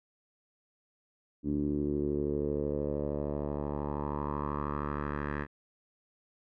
10% pulse tone with low-pass filter sweep, 72.9 Hz, D2, 12 cents flat, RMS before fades -33 dBFS, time 1.43-5.47 s, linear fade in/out 50 ms, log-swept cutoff 280 to 1700 Hz, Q 3.7, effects none

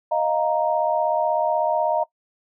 sine chord, Eb suspended second, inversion none, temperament equal, 622.3 / 698.5 / 932.3 Hz, Eb5 / F5 / Bb5, 0 / 0 / 0 cents, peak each -22 / -24 / -23 dBFS, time 0.11-2.04 s, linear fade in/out 10 ms, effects noise-tail reverb RT60 0.1 s tail -20 dB re dry

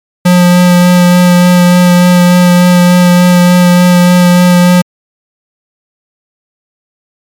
square tone with vibrato, 178 Hz, F3, 33 cents sharp, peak -3 dBFS, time 0.25-4.82 s, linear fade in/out 10 ms, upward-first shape sine, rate 3.4 Hz, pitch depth 11 cents each way, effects MP3 96 kbps

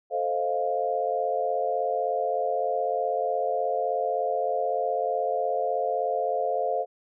sine chord, F dominant seventh, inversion first, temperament equal, 440 / 523.3 / 622.3 / 698.5 Hz, A4 / C5 / Eb5 / F5, 0 / 0 / 0 / 0 cents, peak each -31 / -29 / -32 / -27 dBFS, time 0.1-6.86 s, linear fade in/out 50 ms, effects none

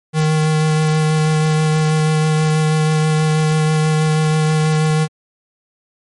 square tone with vibrato, 155.56 Hz, D#3, in tune, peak -13 dBFS, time 0.13-5.08 s, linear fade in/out 50 ms, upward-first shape sine, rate 6.2 Hz, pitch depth 12 cents each way, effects MP3 48 kbps

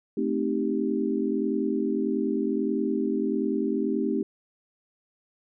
sine chord, A half-diminished seventh, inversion none, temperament equal, 220 / 261.6 / 311.1 / 392 Hz, A3 / C4 / Eb4 / G4, 0 / 0 / 0 / 0 cents, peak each -29 dBFS, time 0.17-4.23 s, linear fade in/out 5 ms, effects none

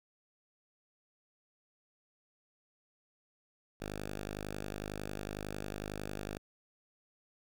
5% pulse tone, 51 Hz, G#1, 31 cents flat, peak -28 dBFS, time 3.8-6.38 s, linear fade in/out 10 ms, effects none

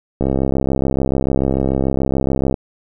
click train, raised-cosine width 2 ms, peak -4 dBFS, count 157, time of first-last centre 0.21-2.542 s, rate 66.9 Hz, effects none

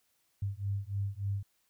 sine beating tone pair, 98 / 101.4 Hz, G2 / G#2, 0 / -41 cents, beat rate 3.4 Hz, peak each -35 / -35 dBFS, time 0.42-1.43 s, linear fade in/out 5 ms, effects white hiss -74 dBFS RMS until 1.69 s

